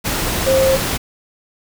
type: tone in noise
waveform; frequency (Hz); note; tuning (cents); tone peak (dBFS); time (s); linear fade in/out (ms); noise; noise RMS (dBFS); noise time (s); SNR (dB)
sine; 531; C5; +25; -11; 0.46-0.77; 20; pink; -20; 0.04-0.98; +6
effects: none